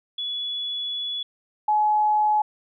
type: tone pair in turn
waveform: sine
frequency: 3407 / 848.1 Hz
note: G#7 / G#5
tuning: +44 / +36 cents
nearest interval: 2 octaves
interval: 2408 cents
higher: first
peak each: -26 / -17 dBFS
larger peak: second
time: 0.18-1.23 / 1.68-2.42 s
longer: first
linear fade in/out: 5 ms
effects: none